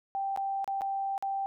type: tone with dropouts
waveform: sine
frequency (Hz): 784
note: G5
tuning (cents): 0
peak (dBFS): -29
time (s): 0.15-1.46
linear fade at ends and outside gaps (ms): 0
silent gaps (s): 0.362-0.374 / 0.644-0.677 / 0.81-0.818 / 1.179-1.225
effects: none